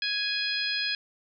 harmonic tone, 832 Hz, G#5, 3 cents sharp, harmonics 2 / 3 / 4 / 5 / 6, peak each -33 / -33 / -33 / -33 / -33 dBFS, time 0.02-0.95 s, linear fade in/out 2 ms, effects none

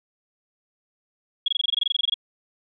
sine tone bursts, 3322 Hz, G#7, in tune, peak -18 dBFS, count 16, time 1.46-2.142 s, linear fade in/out 5 ms, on 22 ms, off 22 ms, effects none

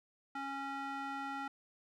square tone with band-pass filter, 275.2 Hz, C#4, 12 cents flat, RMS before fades -41 dBFS, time 0.35-1.48 s, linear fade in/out 5 ms, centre 1200 Hz, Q 1.7, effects none

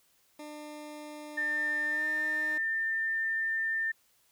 20% pulse tone with pitch glide, 300 to 307.7 Hz, D4 to D#4, +37 to -19 cents, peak -37 dBFS, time 0.39-2.58 s, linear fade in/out 5 ms, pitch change +44 cents, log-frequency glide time 1.92-2.03 s
sine tone, 1797 Hz, A6, 36 cents sharp, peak -28 dBFS, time 1.37-3.92 s, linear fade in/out 10 ms
effects white hiss -68 dBFS RMS until 4.31 s

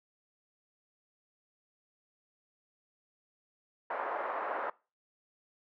pink band-pass noise, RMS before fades -36 dBFS, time 3.9-4.7 s, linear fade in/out 5 ms, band 500 to 1500 Hz, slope 24 dB/octave, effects noise-tail reverb RT60 0.3 s tail -22 dB re dry

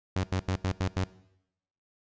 sawtooth tone bursts, 93.4 Hz, F#2, 17 cents sharp, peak -22 dBFS, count 6, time 0.16-1.04 s, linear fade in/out 0 ms, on 75 ms, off 86 ms, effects noise-tail reverb RT60 0.8 s tail -19 dB re dry + resampled to 16000 Hz

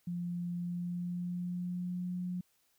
sine tone with pitch glide, 174.61 to 179.62 Hz, F3 to F3, 0 to +49 cents, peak -34 dBFS, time 0.07-2.41 s, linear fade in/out 5 ms, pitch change +49 cents, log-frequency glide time 0.57-2.13 s, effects white hiss -73 dBFS RMS until 2.78 s

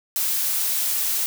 blue noise, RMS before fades -23 dBFS, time 0.16-1.26 s, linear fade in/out 0 ms, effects none

